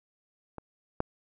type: clicks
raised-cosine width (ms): 1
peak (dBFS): -25 / -13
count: 2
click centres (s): 0.583 / 1.004
effects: none